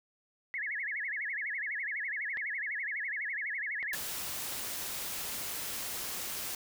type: tone with vibrato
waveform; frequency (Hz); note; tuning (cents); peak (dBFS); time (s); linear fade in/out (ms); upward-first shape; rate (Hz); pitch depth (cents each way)
sine; 1921; B6; -48; -33; 0.54-3.95; 0; sine; 12; 250
type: clicks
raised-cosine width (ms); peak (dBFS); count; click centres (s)
0.3; -30; 4; 2.372 / 3.828 / 4.467 / 4.523
type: noise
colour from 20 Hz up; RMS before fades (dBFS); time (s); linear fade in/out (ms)
white; -38; 3.93-6.55; 2
effects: none